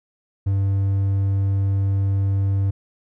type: tone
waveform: triangle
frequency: 98 Hz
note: G2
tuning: in tune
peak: -15 dBFS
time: 0.46-2.71 s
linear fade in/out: 10 ms
effects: none